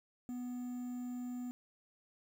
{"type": "tone with quantisation", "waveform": "triangle", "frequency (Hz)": 246.9, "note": "B3", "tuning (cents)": 0, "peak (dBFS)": -37, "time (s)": [0.29, 1.51], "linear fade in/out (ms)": 0, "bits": 10, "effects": []}